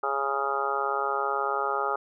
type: harmonic tone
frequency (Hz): 138.2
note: C#3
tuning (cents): -5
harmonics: 3 / 4 / 5 / 6 / 7 / 8 / 9 / 10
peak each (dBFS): -33 / -35 / -37 / -31 / -38 / -40 / -29 / -34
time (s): 0.03-1.96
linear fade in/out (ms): 5
effects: none